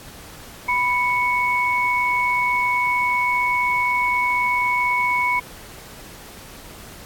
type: tone pair together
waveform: sine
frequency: 987.8 / 2218 Hz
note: B5 / C#7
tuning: 0 / 0 cents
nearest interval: octave + major second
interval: 1400 cents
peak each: -20 dBFS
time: 0.68-5.4 s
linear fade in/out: 10 ms
effects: pink hiss -41 dBFS RMS until 7.05 s + AAC 64 kbps